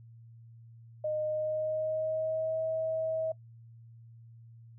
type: tone with pitch glide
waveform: sine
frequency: 614 to 640.4 Hz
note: D#5 to D#5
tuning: -23 to +50 cents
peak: -29 dBFS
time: 1.04-3.32 s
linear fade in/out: 5 ms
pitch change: +73 cents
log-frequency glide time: 1.23-2.61 s
effects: noise-tail reverb RT60 0.1 s tail -21 dB re dry + added 115 Hz sine -50 dBFS peak until 4.78 s